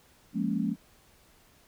sine chord, Bb minor seventh, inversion second, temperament equal, 174.61 / 207.7 / 233.1 / 277.2 Hz, F3 / Ab3 / Bb3 / Db4, 0 / 0 / 0 / 0 cents, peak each -33 / -30 / -32 / -33 dBFS, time 0.33-0.76 s, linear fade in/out 50 ms, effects pink hiss -61 dBFS RMS until 1.67 s

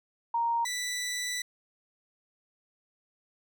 sine / 15% pulse tone pair in turn, 932.3 / 1975.5 Hz, A#5 / B6, 0 / 0 cents, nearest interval octave + minor second, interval 1300 cents, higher second, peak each -25 dBFS, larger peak neither, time 0.34-0.65 / 0.65-1.42 s, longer second, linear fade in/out 5 ms, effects none

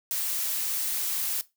blue noise, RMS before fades -29 dBFS, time 0.11-1.41 s, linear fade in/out 0 ms, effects noise-tail reverb RT60 0.2 s tail -17 dB re dry

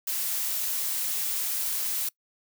blue noise, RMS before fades -29 dBFS, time 0.07-2.09 s, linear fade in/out 5 ms, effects noise-tail reverb RT60 0.1 s tail -24 dB re dry

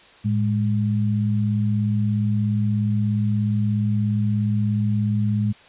sine tone pair together, 110 / 206.9 Hz, A2 / G#3, 0 / -6 cents, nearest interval major seventh, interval 1094 cents, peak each -20 / -22 dBFS, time 0.24-5.53 s, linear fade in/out 20 ms, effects white hiss -49 dBFS RMS until 5.68 s + resampled to 8000 Hz

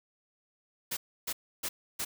white noise bursts, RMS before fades -34 dBFS, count 4, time 0.91-2.05 s, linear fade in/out 10 ms, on 60 ms, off 300 ms, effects none

